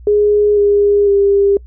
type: tone with pitch steps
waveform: sine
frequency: 415.3 / 407.5 / 399.8 Hz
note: G#4 / G#4 / G4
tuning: 0 / -33 / +34 cents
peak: -8 dBFS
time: 0.07-1.57 s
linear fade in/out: 2 ms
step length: 500 ms
effects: noise-tail reverb RT60 0.1 s tail -25 dB re dry + added 60 Hz sine -33 dBFS peak until 1.66 s